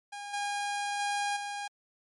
sawtooth tone with level steps, 814 Hz, G#5, 35 cents flat, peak -35 / -27 / -25 / -31 dBFS, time 0.12-1.68 s, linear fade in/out 10 ms, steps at 0.33 / 0.99 / 1.36 s, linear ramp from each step 10 ms, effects MP3 48 kbps

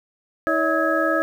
sine tone cluster, 320.9 / 566 / 645 / 1281 / 1657 Hz, E4 / C#5 / E5 / E6 / G#6, -46 / +36 / -38 / -50 / -4 cents, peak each -24 dBFS, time 0.47-1.22 s, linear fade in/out 0 ms, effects 8-bit

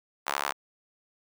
sawtooth tone with high-pass filter, 70.8 Hz, C#2, 37 cents sharp, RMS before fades -31 dBFS, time 0.26-0.53 s, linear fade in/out 20 ms, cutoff 1000 Hz, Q 1.7, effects none

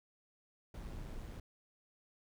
brown noise with amplitude modulation, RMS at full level -44 dBFS, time 0.74-1.4 s, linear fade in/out 5 ms, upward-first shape sine, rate 110 Hz, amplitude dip 35%, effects none

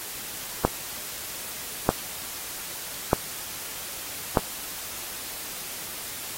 click train, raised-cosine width 1 ms, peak -3 dBFS, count 4, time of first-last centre 0.65-4.372 s, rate 0.806 Hz, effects white hiss -36 dBFS RMS until 6.37 s + AAC 48 kbps

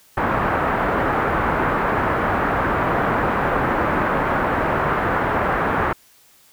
white low-pass noise, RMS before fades -20 dBFS, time 0.17-5.93 s, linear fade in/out 5 ms, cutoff 1500 Hz, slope 24 dB/octave, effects white hiss -53 dBFS RMS until 6.52 s

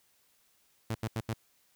sawtooth tone bursts, 112 Hz, A2, 31 cents sharp, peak -27 dBFS, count 4, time 0.9-1.336 s, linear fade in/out 5 ms, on 49 ms, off 80 ms, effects white hiss -69 dBFS RMS until 1.75 s

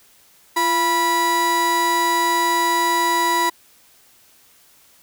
35% pulse tone pair together, 343.6 / 980 Hz, F4 / B5, -28 / -14 cents, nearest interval octave + tritone, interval 1814 cents, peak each -23 / -15 dBFS, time 0.56-3.5 s, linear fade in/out 10 ms, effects white hiss -53 dBFS RMS until 5.02 s

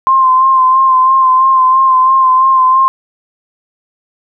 sine tone with vibrato, 1046.5 Hz, C6, in tune, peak -5 dBFS, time 0.07-2.88 s, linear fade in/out 0 ms, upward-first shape sine, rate 3 Hz, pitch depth 31 cents each way, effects none

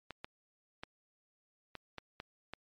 clicks, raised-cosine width 0.3 ms, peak -26 dBFS, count 7, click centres 0.107 / 0.245 / 0.835 / 1.753 / 1.983 / 2.201 / 2.536 s, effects MP3 64 kbps

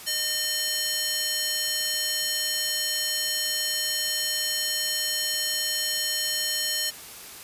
square tone with high-pass filter, 610 Hz, D#5, 34 cents flat, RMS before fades -27 dBFS, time 0.06-6.91 s, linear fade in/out 20 ms, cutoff 3500 Hz, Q 0.86, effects white hiss -42 dBFS RMS until 7.43 s + resampled to 32000 Hz

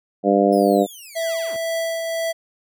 harmonic tone, 100 Hz, G2, 35 cents sharp, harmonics 2 / 3 / 4 / 5 / 6 / 7, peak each -20 / -20 / -20 / -20 / -20 / -20 dBFS, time 0.23-0.87 s, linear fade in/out 50 ms
10% pulse linear sweep, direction down, 5274 to 43.65 Hz, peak -30 dBFS, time 0.52-1.57 s, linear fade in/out 10 ms
square tone with tremolo, 659.3 Hz, E5, in tune, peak -21 dBFS, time 1.15-2.33 s, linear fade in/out 20 ms, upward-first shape triangle, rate 2 Hz, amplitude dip 35%
effects none

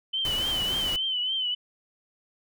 sine tone with vibrato, 3042 Hz, F#7, 47 cents sharp, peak -25 dBFS, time 0.13-1.55 s, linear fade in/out 10 ms, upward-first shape triangle, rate 3.5 Hz, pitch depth 78 cents each way
pink noise, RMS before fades -35 dBFS, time 0.25-0.96 s, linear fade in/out 0 ms
effects none

